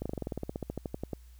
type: slowing click train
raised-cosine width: 2 ms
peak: -21 dBFS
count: 19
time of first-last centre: 0.02-1.133 s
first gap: 36 ms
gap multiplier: 1.06
effects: added 60 Hz sine -50 dBFS peak until 1.39 s + white hiss -66 dBFS RMS until 1.39 s